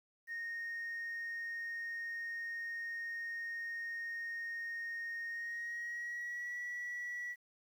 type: tone with pitch glide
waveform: sine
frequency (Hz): 1853 to 1942.9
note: A#6 to B6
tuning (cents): -11 to -29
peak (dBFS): -37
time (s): 0.27-7.36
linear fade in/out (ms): 50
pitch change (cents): +82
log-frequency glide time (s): 5.29-6.58
effects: tanh soft clip ceiling -37 dBFS + 11-bit